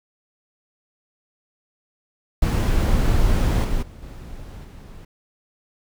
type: noise with level steps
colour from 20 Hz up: brown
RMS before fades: -18 / -23 / -40 / -36 / -39 dBFS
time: 2.42-5.05 s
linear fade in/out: 5 ms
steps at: 3.64 / 3.82 / 4.02 / 4.64 s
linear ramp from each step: 10 ms
effects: none